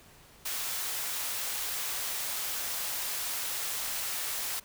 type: high-pass noise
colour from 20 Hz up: white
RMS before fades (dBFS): -34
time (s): 0.45-4.6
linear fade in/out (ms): 10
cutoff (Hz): 580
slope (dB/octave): 12
effects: pink hiss -56 dBFS RMS until 4.64 s